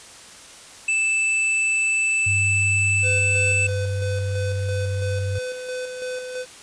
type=tone; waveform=square; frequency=2637 Hz; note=E7; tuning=in tune; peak=-19 dBFS; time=0.88-3.67 s; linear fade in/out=5 ms
type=tone with pitch glide; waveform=sine; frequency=98 to 96.87 Hz; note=G2 to G2; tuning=0 to -20 cents; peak=-22 dBFS; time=2.26-5.39 s; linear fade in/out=10 ms; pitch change=-20 cents; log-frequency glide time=2.78-5.17 s
type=tone with tremolo; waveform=square; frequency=505 Hz; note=B4; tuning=39 cents sharp; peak=-27 dBFS; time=3.02-6.46 s; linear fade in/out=50 ms; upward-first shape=square; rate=3 Hz; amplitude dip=40%
effects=white hiss -43 dBFS RMS until 6.62 s + resampled to 22050 Hz